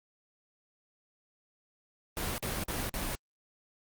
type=noise bursts; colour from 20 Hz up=pink; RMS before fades=-34 dBFS; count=4; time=2.17-3.151 s; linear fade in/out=0 ms; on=210 ms; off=47 ms; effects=Opus 32 kbps